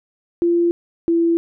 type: tone pair in turn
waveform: sine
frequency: 343.2 / 335.6 Hz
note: F4 / E4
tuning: -30 / +31 cents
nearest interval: unison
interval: 39 cents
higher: first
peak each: -13 dBFS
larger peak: neither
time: 0.42-0.71 / 1.08-1.37 s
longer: neither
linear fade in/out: 0 ms
effects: none